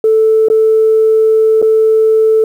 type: tone with dropouts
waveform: sine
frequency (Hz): 440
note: A4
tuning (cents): 0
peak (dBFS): -5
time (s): 0.04-2.44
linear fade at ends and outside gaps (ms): 2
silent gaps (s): 0.485-0.5 / 1.617-1.625
effects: tanh soft clip ceiling -1 dBFS + 7-bit